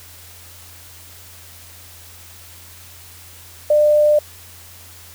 sine tone, 598 Hz, D5, 31 cents sharp, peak -10 dBFS, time 3.7-4.19 s, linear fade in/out 5 ms, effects added 87 Hz sine -45 dBFS peak until 5.14 s + white hiss -42 dBFS RMS until 5.14 s

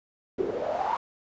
pink noise with band-pass filter sweep, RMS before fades -29 dBFS, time 0.38-0.97 s, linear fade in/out 5 ms, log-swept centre 360 to 1000 Hz, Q 7.6, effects resampled to 16000 Hz

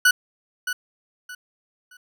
40% pulse tone with echo, 1480 Hz, F#6, in tune, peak -12 dBFS, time 0.05-0.11 s, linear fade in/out 5 ms, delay 620 ms, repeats 3, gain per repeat -11 dB, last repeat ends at 1.97 s, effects none

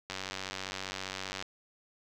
click train, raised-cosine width 0.2 ms, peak -19 dBFS, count 127, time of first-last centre 0.1-1.425 s, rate 95.1 Hz, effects none

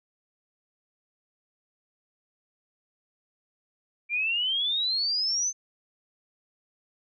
sine exponential sweep, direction up, 2349 to 6272 Hz, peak -24 dBFS, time 4.09-5.53 s, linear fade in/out 50 ms, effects none

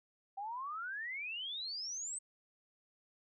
sine exponential sweep, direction up, 769 to 8372 Hz, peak -39 dBFS, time 0.37-2.19 s, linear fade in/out 10 ms, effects none

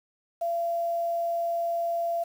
sine tone with quantisation, 680 Hz, F5, 46 cents flat, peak -25 dBFS, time 0.41-2.24 s, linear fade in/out 10 ms, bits 8, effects none

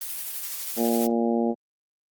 blue noise with tremolo, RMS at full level -31 dBFS, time 0.01-1.07 s, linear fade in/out 5 ms, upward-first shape triangle, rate 12 Hz, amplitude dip 35%
harmonic tone, 116.54 Hz, A#2, in tune, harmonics 2 / 3 / 4 / 5 / 6 / 7, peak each -23 / -27 / -29 / -31 / -33 / -34 dBFS, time 0.76-1.55 s, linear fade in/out 50 ms
effects Opus 32 kbps

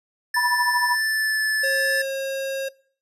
square tone with pitch glide, 1760 to 1741.8 Hz, A6 to A6, 0 to -18 cents, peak -21 dBFS, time 0.34-2.02 s, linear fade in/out 5 ms, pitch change -18 cents, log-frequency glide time 1.05-1.41 s
sine tone with tremolo, 975 Hz, B5, 23 cents flat, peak -18 dBFS, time 0.36-0.96 s, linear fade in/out 10 ms, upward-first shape triangle, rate 13 Hz, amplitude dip 100%
square tone, 540 Hz, C#5, 45 cents flat, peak -25 dBFS, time 1.63-2.69 s, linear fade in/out 10 ms
effects noise-tail reverb RT60 0.5 s tail -22 dB re dry + resampled to 32000 Hz

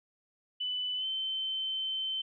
sine tone with pitch glide, 2993 to 3084 Hz, F#7 to G7, +19 to -29 cents, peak -31 dBFS, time 0.6-2.22 s, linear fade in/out 10 ms, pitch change +52 cents, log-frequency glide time 0.96-1.06 s, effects none

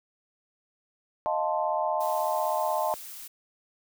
sine chord, F dominant seventh, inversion third, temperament equal, 622.3 / 698.5 / 880 / 1046.5 Hz, Eb5 / F5 / A5 / C6, 0 / 0 / 0 / 0 cents, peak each -29 / -31 / -29 / -33 dBFS, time 1.26-2.94 s, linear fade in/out 0 ms
blue noise, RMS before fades -42 dBFS, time 2-3.28 s, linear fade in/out 10 ms
effects none

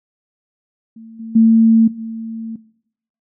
sine tone with level steps, 225.2 Hz, A3, 40 cents sharp, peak -34 / -26 / -6 / -23 dBFS, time 0.96-2.56 s, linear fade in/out 5 ms, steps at 1.19 / 1.35 / 1.87 s, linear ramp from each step 10 ms, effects noise-tail reverb RT60 0.7 s tail -19 dB re dry

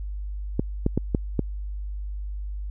clicks, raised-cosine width 3 ms, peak -8 dBFS, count 5, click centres 0.595 / 0.864 / 0.976 / 1.148 / 1.393 s, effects added 50 Hz sine -29 dBFS peak until 2.7 s

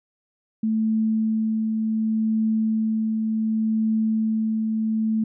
sine tone with tremolo, 220 Hz, A3, in tune, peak -18 dBFS, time 0.63-5.24 s, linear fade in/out 5 ms, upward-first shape triangle, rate 0.68 Hz, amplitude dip 30%, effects none

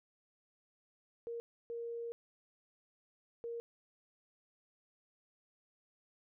sine tone bursts at uneven times, 467.4 Hz, A#4, 5 cents sharp, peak -39 dBFS, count 3, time 1.27-1.4 / 1.7-2.12 / 3.44-3.6 s, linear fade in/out 0 ms, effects none

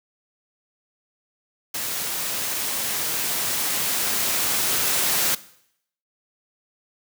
white noise with level ramp, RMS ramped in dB -28 to -21 dBFS, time 1.74-5.35 s, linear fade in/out 5 ms, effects noise-tail reverb RT60 0.7 s tail -18 dB re dry + high-pass 100 Hz 12 dB/octave

